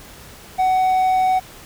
triangle tone, 748 Hz, F#5, 19 cents sharp, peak -12 dBFS, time 0.58-1.4 s, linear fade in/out 20 ms, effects pink hiss -41 dBFS RMS until 1.65 s

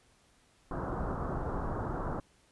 pink low-pass noise, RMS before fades -35 dBFS, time 0.71-2.2 s, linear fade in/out 2 ms, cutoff 1400 Hz, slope 48 dB/octave, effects pink hiss -66 dBFS RMS until 2.51 s + resampled to 24000 Hz

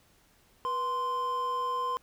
triangle tone pair together, 487.8 / 1040 Hz, B4 / C6, -21 / -11 cents, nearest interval octave + minor second, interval 1310 cents, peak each -36 / -27 dBFS, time 0.65-1.97 s, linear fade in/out 0 ms, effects pink hiss -64 dBFS RMS until 2.02 s

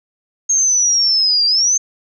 sine linear two-way sweep, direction down then up, 6490 to 4699 to 6390 Hz, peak -11 dBFS, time 0.49-1.78 s, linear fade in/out 10 ms, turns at 1.46 s, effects none

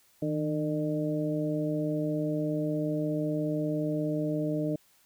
harmonic tone with a mistuned harmonic, 151.4 Hz, D#3, 47 cents flat, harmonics 1 / 2 / 3 / 4, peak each -32 / -30 / -37 / -34 dBFS, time 0.22-4.76 s, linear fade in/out 5 ms, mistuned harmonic 1, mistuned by +68 cents, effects white hiss -64 dBFS RMS until 5.05 s

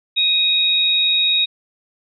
sine tone pair together, 2489 / 3776 Hz, D#7 / A#7, 0 / +22 cents, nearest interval perfect fifth, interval 722 cents, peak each -22 / -14 dBFS, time 0.16-1.46 s, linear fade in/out 20 ms, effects none

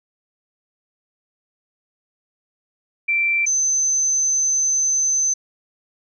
sine tone pair in turn, 2347 / 6155 Hz, D7 / G8, -2 / -33 cents, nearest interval octave + perfect fourth, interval 1669 cents, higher second, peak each -16 dBFS, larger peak neither, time 3.08-3.46 / 3.46-5.34 s, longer second, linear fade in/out 10 ms, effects none

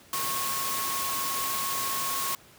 sine tone in noise, 1094 Hz, C#6, 23 cents flat, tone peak -32 dBFS, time 0.13-2.35 s, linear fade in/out 2 ms, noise white, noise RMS -31 dBFS, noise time 0.13-2.35 s, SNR -4 dB, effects pink hiss -54 dBFS RMS until 2.58 s + high-pass 80 Hz 12 dB/octave

